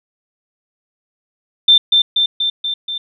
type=tone with echo; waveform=sine; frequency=3570 Hz; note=A7; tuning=24 cents sharp; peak=-5 dBFS; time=1.68-1.78 s; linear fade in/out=5 ms; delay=240 ms; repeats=5; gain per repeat=-3 dB; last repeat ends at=2.98 s; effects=none